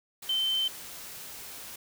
sine tone in noise, 3090 Hz, G7, 26 cents flat, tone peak -25 dBFS, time 0.29-0.68 s, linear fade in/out 5 ms, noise white, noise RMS -43 dBFS, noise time 0.22-1.76 s, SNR +15 dB, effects none

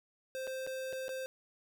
square tone with dropouts, 523.3 Hz, C5, in tune, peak -38 dBFS, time 0.35-1.26 s, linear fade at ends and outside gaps 0 ms, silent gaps 0.47-0.475 / 0.666-0.673 / 0.927-0.931 / 1.082-1.091 s, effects none

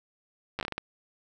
slowing click train, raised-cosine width 0.3 ms, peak -16 dBFS, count 8, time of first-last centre 0.59-0.78 s, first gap 9 ms, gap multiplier 1.36, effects none

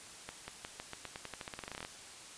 accelerating click train, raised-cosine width 0.3 ms, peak -25 dBFS, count 21, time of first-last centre 0.29-1.849 s, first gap 190 ms, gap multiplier 0.89, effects white hiss -51 dBFS RMS until 2.37 s + resampled to 22050 Hz

